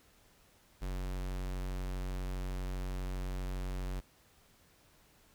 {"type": "tone", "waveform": "square", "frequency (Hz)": 46.23, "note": "F#1", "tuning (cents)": -1, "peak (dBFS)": -36, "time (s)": [0.81, 4.01], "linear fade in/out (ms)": 20, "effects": ["pink hiss -65 dBFS RMS until 5.34 s"]}